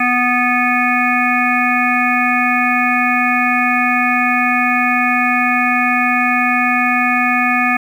harmonic tone with a mistuned harmonic, 246.9 Hz, B3, in tune, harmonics 1 / 3 / 5 / 7 / 9 / 10, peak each -19 / -19 / -19 / -19 / -19 / -19 dBFS, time 0-7.77 s, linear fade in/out 5 ms, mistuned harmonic 9, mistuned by -21 cents, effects 7-bit

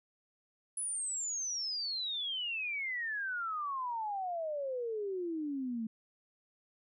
sine exponential sweep, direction down, 10240 to 217.7 Hz, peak -34 dBFS, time 0.77-5.87 s, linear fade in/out 5 ms, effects none

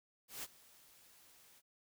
white noise with ADSR envelope, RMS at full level -43 dBFS, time 0.28-1.62 s, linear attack 150 ms, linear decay 38 ms, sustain -21 dB, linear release 42 ms, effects none

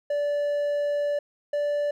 triangle tone pair in turn, 581 / 583.4 Hz, D5 / D5, -19 / -12 cents, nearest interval unison, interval 7 cents, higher second, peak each -21 dBFS, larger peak neither, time 0.1-1.19 / 1.53-1.91 s, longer first, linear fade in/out 5 ms, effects none

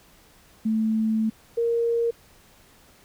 sine tone pair in turn, 220 / 466.2 Hz, A3 / A#4, 0 / 0 cents, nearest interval octave + minor second, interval 1300 cents, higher second, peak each -20 dBFS, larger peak neither, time 0.65-1.3 / 1.57-2.11 s, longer first, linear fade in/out 10 ms, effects pink hiss -55 dBFS RMS until 3.04 s

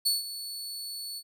sawtooth tone with ADSR envelope, 4435 Hz, C#8, in tune, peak -19 dBFS, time 0.05-1.23 s, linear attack 15 ms, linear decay 160 ms, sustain -14 dB, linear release 55 ms, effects none

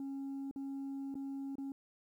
sine tone with dropouts, 273.9 Hz, C#4, 21 cents flat, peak -36 dBFS, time 0-1.72 s, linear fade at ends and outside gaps 2 ms, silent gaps 0.512-0.56 / 1.143-1.153 / 1.555-1.582 s, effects tanh soft clip ceiling -38 dBFS + 12-bit

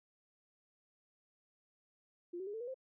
sine tone with pitch steps, 349.2 / 378.6 / 410.5 / 445.1 / 482.6 / 523.2 Hz, F4 / F#4 / G#4 / A4 / B4 / C5, 0 / +40 / -20 / +20 / -40 / 0 cents, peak -40 dBFS, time 2.33-2.744 s, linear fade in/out 10 ms, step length 69 ms, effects none

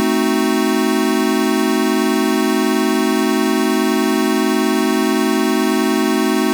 square chord, A diminished seventh, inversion none, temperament equal, 220 / 261.6 / 311.1 / 370 Hz, A3 / C4 / Eb4 / Gb4, 0 / 0 / 0 / 0 cents, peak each -20 dBFS, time 0-6.53 s, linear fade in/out 0 ms, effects none

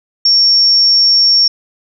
sine tone, 5490 Hz, F8, 31 cents flat, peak -6 dBFS, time 0.25-1.48 s, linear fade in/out 5 ms, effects none

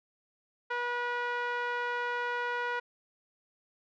5% pulse tone with low-pass filter, 484.6 Hz, B4, 33 cents flat, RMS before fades -33 dBFS, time 0.7-2.8 s, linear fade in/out 10 ms, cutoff 1400 Hz, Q 1.6, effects none

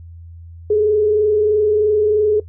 sine tone with frequency modulation, 423.5 Hz, G#4, 34 cents sharp, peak -11 dBFS, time 0.7-2.4 s, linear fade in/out 5 ms, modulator 23.1 Hz, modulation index 0.43, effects noise-tail reverb RT60 0.1 s tail -18 dB re dry + added 84 Hz sine -34 dBFS peak until 2.48 s

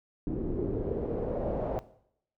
pink noise with low-pass filter sweep, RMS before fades -32 dBFS, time 0.27-1.79 s, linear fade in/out 0 ms, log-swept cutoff 320 to 660 Hz, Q 3.5, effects noise-tail reverb RT60 0.7 s tail -17 dB re dry

